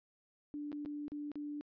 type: tone with dropouts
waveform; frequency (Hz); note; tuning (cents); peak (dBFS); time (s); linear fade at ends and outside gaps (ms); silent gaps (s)
sine; 293.7; D4; 0; -39; 0.54-1.61; 0; 0.718-0.728 / 0.85-0.859 / 1.081-1.119 / 1.317-1.356
effects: resampled to 11025 Hz